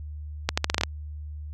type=accelerating click train; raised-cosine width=0.2 ms; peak=-4 dBFS; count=8; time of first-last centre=0.49-0.835 s; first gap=85 ms; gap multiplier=0.81; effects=added 75 Hz sine -34 dBFS peak until 1.53 s